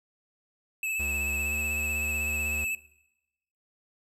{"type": "tone with vibrato", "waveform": "square", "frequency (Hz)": 2604, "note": "E7", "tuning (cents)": -22, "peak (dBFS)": -29, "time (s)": [0.83, 2.75], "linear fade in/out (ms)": 2, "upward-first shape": "triangle", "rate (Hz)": 16, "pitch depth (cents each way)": 37}
{"type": "tone with pitch glide", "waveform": "square", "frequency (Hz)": [71.2, 74.52], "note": ["C#2", "D2"], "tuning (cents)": [47, 26], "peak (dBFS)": -35, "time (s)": [0.99, 2.65], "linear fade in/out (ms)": 10, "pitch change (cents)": 79, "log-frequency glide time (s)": [1.36, 1.57]}
{"effects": ["noise-tail reverb RT60 0.9 s tail -19 dB re dry"]}